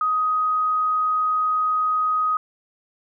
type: tone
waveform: sine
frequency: 1254 Hz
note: D#6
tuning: 13 cents sharp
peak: -18 dBFS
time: 0.01-2.37 s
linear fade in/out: 2 ms
effects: none